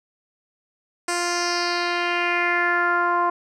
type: tone with low-pass filter sweep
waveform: 10% pulse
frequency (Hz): 349.2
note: F4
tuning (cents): 0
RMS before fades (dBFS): -22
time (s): 1.08-3.3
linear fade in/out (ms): 5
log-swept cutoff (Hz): 8100 to 1000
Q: 3.2
effects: none